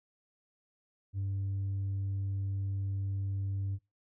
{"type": "tone with tanh clipping", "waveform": "triangle", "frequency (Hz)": 98, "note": "G2", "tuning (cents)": 0, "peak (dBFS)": -32, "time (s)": [1.13, 3.79], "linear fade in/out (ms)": 50, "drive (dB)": 7, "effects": ["noise-tail reverb RT60 0.2 s tail -20 dB re dry"]}